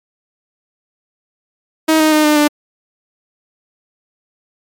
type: tone with pitch steps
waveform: sawtooth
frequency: 316.6 / 311.3 / 306.2 / 301.1 / 296.1 Hz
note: D#4 / D#4 / D#4 / D4 / D4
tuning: +30 / +1 / -28 / +43 / +14 cents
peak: -5 dBFS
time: 1.88-2.48 s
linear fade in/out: 10 ms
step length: 120 ms
effects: MP3 96 kbps